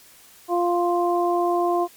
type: harmonic tone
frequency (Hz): 349.2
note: F4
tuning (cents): 0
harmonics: 1 / 2 / 3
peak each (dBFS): -21 / -22 / -26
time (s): 0.48-1.88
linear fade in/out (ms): 50
effects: white hiss -50 dBFS RMS until 1.96 s + MP3 96 kbps